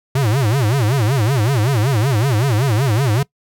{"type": "tone with vibrato", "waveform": "square", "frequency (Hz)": 121.1, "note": "B2", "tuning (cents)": -34, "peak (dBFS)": -14, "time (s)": [0.15, 3.23], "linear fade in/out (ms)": 5, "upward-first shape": "sine", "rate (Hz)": 5.3, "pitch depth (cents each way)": 280, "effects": ["noise-tail reverb RT60 0.1 s tail -22 dB re dry"]}